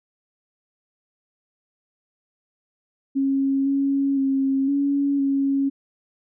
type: tone with pitch steps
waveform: sine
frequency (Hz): 272.3 / 276.2 / 270.2 / 281.1 / 275.2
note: C#4 / C#4 / C#4 / C#4 / C#4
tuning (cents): -31 / -6 / -44 / +24 / -12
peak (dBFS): -18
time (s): 3.15-5.7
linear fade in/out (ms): 20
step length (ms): 510
effects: none